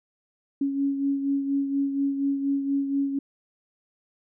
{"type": "beating tone pair", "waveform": "sine", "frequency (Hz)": [277.2, 281.4], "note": ["C#4", "C#4"], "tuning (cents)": [0, 26], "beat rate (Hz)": 4.2, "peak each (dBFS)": [-23, -32], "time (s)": [0.61, 3.19], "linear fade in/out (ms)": 5, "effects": []}